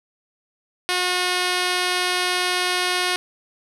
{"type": "tone with low-pass filter", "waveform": "5% pulse", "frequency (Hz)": 361.6, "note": "F#4", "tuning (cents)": -40, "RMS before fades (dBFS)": -22, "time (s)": [0.89, 3.16], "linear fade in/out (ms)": 0, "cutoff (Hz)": 8600, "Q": 1.3, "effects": []}